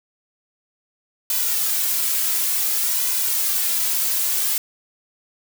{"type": "noise with flanger", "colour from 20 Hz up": "blue", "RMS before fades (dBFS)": -21, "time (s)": [1.3, 4.58], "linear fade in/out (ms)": 2, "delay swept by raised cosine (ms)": [2, 3.1], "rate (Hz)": 0.56, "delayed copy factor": 0.6, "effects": []}